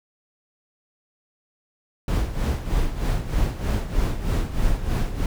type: noise with tremolo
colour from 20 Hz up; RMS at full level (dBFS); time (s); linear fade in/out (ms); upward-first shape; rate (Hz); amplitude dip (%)
brown; -20; 2.08-5.26; 2; sine; 3.2; 70
effects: none